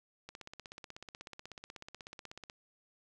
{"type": "click train", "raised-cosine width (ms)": 0.2, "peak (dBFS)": -29, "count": 37, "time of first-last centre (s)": [0.29, 2.499], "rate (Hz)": 16.3, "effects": []}